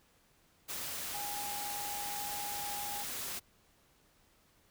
sine tone in noise, 820 Hz, G#5, 22 cents flat, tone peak -41 dBFS, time 1.13-3.04 s, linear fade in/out 20 ms, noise white, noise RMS -40 dBFS, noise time 0.68-3.4 s, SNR -4 dB, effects pink hiss -68 dBFS RMS until 4.7 s

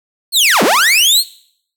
sawtooth linear two-way sweep, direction down then up, 4447 to 171 to 4447 Hz, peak -5 dBFS, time 0.32-1.24 s, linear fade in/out 50 ms, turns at 0.63 s, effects noise-tail reverb RT60 0.6 s tail -19 dB re dry

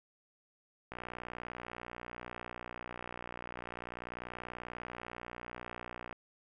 click train, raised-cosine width 0.5 ms, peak -27 dBFS, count 315, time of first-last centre 0.92-6.127 s, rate 60.3 Hz, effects none

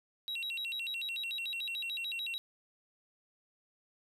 triangle tone with vibrato, 3244 Hz, G#7, 41 cents flat, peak -34 dBFS, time 0.28-2.38 s, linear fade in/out 0 ms, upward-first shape square, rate 6.8 Hz, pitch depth 300 cents each way, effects none

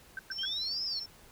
sine tone bursts, 1549 Hz, G6, 21 cents flat, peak -35 dBFS, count 3, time 0.17-0.453 s, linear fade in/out 2 ms, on 21 ms, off 110 ms
sine tone with tremolo, 5410 Hz, E8, 44 cents sharp, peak -36 dBFS, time 0.31-1.06 s, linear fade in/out 5 ms, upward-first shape square, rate 20 Hz, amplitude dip 40%
sine exponential two-way sweep, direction up then down, 3040 to 5274 to 4167 Hz, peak -33 dBFS, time 0.38-1 s, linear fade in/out 10 ms, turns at 0.84 s
effects pink hiss -57 dBFS RMS until 1.31 s

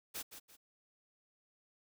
white noise with echo, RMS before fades -42 dBFS, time 0.14-0.23 s, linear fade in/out 20 ms, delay 170 ms, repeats 2, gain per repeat -9 dB, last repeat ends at 0.57 s, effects none

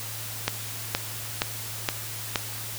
click train, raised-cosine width 0.2 ms, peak -5 dBFS, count 5, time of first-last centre 0.48-2.358 s, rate 2.13 Hz, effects added 109 Hz sine -40 dBFS peak until 2.78 s + white hiss -36 dBFS RMS until 2.78 s

